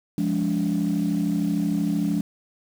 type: chord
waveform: sine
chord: D diminished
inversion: first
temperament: equal with one note detuned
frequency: 174.61 / 207.7 / 287.3 Hz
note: F3 / Ab3 / D4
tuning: 0 / 0 / -38 cents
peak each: -24 dBFS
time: 0.18-2.21 s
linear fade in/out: 2 ms
effects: tanh soft clip ceiling -15 dBFS + 7-bit